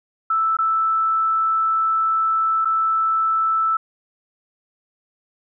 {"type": "tone with dropouts", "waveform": "sine", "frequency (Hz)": 1318.5, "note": "E6", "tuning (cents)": 0, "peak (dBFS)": -16, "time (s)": [0.3, 3.77], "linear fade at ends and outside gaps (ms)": 5, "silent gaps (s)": [[0.569, 0.587], [2.648, 2.654]], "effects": []}